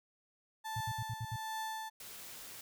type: tone with tremolo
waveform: 35% pulse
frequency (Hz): 880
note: A5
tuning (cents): 0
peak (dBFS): -35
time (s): 0.64-1.9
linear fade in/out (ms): 20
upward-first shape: triangle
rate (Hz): 1.3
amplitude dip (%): 60
type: tone bursts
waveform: sine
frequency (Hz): 113.8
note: A#2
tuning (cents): -41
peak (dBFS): -36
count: 6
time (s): 0.76-1.362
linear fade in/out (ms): 5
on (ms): 47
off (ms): 64
type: noise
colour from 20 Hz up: white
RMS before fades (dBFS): -49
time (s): 2-2.61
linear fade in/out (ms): 2
effects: none